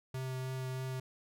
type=tone with vibrato; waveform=square; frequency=130.1 Hz; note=C3; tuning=9 cents flat; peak=-37 dBFS; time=0.14-1 s; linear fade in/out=5 ms; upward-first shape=triangle; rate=3.2 Hz; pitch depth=11 cents each way; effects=none